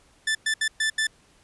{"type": "tone bursts at uneven times", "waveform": "sawtooth", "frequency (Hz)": 1760, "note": "A6", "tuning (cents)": 0, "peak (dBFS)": -18, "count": 5, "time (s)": [[0.27, 0.35], [0.46, 0.54], [0.61, 0.68], [0.8, 0.9], [0.98, 1.07]], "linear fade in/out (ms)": 5, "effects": ["pink hiss -59 dBFS RMS until 1.43 s", "resampled to 24000 Hz"]}